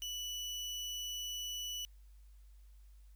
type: tone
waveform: 30% pulse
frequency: 2960 Hz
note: F#7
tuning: in tune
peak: -36 dBFS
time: 0.02-1.85 s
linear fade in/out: 0 ms
effects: added 50 Hz sine -55 dBFS peak until 3.15 s + white hiss -75 dBFS RMS until 3.15 s